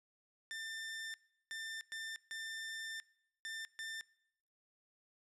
sawtooth tone bursts at uneven times, 1791 Hz, A6, 30 cents sharp, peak -38 dBFS, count 6, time 0.51-1.14 / 1.51-1.81 / 1.92-2.16 / 2.31-3 / 3.45-3.65 / 3.79-4.01 s, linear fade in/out 0 ms, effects noise-tail reverb RT60 0.8 s tail -23 dB re dry + low-pass 9000 Hz 12 dB/octave

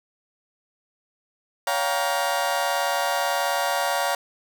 30% pulse chord, G half-diminished seventh, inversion second, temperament just, 564.5 / 705.6 / 784 / 940.8 Hz, Db5 / F5 / G5 / Bb5, +31 / +18 / 0 / +16 cents, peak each -25 / -24 / -27 / -25 dBFS, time 1.67-4.15 s, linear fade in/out 2 ms, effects none

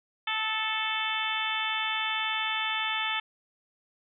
harmonic tone with a mistuned harmonic, 439.1 Hz, A4, 4 cents flat, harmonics 2 / 3 / 4 / 5 / 6 / 7 / 8, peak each -35 / -35 / -35 / -35 / -35 / -35 / -35 dBFS, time 0.27-3.2 s, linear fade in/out 5 ms, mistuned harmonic 3, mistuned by -18 cents, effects none

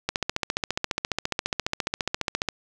click train, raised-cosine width 0.2 ms, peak -7 dBFS, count 36, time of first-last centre 0.09-2.487 s, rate 14.6 Hz, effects none

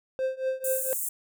triangle tone with tremolo, 523.3 Hz, C5, in tune, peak -21 dBFS, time 0.19-0.93 s, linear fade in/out 0 ms, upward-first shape triangle, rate 4.3 Hz, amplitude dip 95%
pink high-pass noise, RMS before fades -31 dBFS, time 0.64-1.09 s, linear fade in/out 5 ms, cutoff 7600 Hz, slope 48 dB/octave
effects none

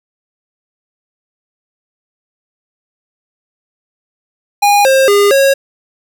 square tone with pitch steps, 817 / 533 / 406 / 547 Hz, G#5 / C5 / G#4 / C#5, -29 / +32 / -39 / -23 cents, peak -7 dBFS, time 4.62-5.54 s, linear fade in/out 10 ms, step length 230 ms, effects none

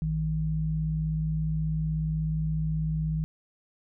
sine tone pair together, 57.76 / 156.8 Hz, A#1 / D#3, -15 / +14 cents, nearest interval octave + perfect fourth, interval 1729 cents, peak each -32 / -26 dBFS, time 0.02-3.24 s, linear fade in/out 0 ms, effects none

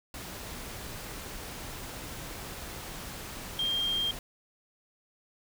sine tone in noise, 3200 Hz, G7, 35 cents sharp, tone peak -27 dBFS, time 3.59-4.11 s, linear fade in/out 2 ms, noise pink, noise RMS -41 dBFS, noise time 0.14-4.19 s, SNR +11 dB, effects none

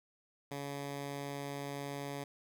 10% pulse tone, 141.3 Hz, C#3, 34 cents sharp, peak -31 dBFS, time 0.51-2.24 s, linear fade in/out 5 ms, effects none

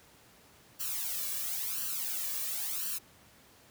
blue noise with flanger, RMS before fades -35 dBFS, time 0.79-2.99 s, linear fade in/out 20 ms, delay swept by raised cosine 0.68 to 1.78 ms, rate 0.96 Hz, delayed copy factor +0.9, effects pink hiss -59 dBFS RMS until 3.7 s + high-pass 80 Hz 12 dB/octave

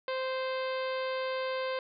harmonic tone, 521 Hz, C5, 7 cents flat, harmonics 1 / 2 / 3 / 4 / 5 / 6 / 7 / 8 / 9, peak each -32 / -38 / -42 / -44 / -46 / -48 / -49 / -50 / -51 dBFS, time 0.08-1.79 s, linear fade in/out 2 ms, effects none

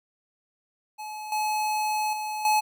square tone with level steps, 854 Hz, G#5, 48 cents sharp, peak -35 / -25 / -30 / -20 dBFS, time 0.98-2.61 s, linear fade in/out 20 ms, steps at 1.32 / 2.13 / 2.45 s, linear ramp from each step 2 ms, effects none

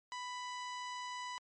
sawtooth tone, 992 Hz, B5, 7 cents sharp, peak -37 dBFS, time 0.12-1.38 s, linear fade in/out 0 ms, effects low-pass 11000 Hz 12 dB/octave + MP3 32 kbps

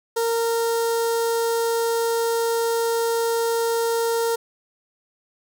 sawtooth tone with notch filter, 461.3 Hz, A#4, 18 cents flat, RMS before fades -22 dBFS, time 0.16-4.36 s, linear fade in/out 10 ms, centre 2400 Hz, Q 0.8, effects none

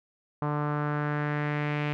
sawtooth tone with low-pass filter sweep, 148 Hz, D3, 14 cents sharp, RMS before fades -29 dBFS, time 0.42-1.93 s, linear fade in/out 0 ms, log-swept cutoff 1100 to 2500 Hz, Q 2.7, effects none

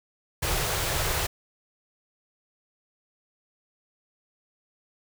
pink band-stop noise, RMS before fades -27 dBFS, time 0.42-1.27 s, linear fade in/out 10 ms, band 170 to 340 Hz, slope 48 dB/octave, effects none

